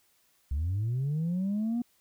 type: linear sweep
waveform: sine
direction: up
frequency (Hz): 65.41 to 243.4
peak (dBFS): -25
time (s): 0.51-1.82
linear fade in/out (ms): 5
effects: tanh soft clip ceiling -25 dBFS + white hiss -68 dBFS RMS until 2 s